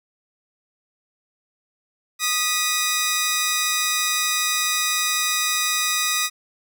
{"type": "tone pair together", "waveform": "10% pulse", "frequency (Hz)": [1239, 1950.9], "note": ["D#6", "B6"], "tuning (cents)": [-8, -22], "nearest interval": "minor sixth", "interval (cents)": 786, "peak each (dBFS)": -14, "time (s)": [2.19, 6.3], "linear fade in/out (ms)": 50, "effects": []}